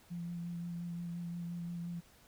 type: tone with vibrato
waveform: sine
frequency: 171.9 Hz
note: F3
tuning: 27 cents flat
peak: -38 dBFS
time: 0.1-2.01 s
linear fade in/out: 20 ms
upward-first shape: sine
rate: 5.7 Hz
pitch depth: 17 cents each way
effects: pink hiss -63 dBFS RMS until 2.27 s